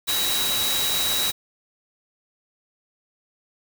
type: tone in noise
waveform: sine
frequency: 3867 Hz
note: B7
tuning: 37 cents flat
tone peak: -24 dBFS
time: 0.07-1.32 s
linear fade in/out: 20 ms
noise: white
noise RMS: -25 dBFS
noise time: 0.07-1.32 s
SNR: -2 dB
effects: none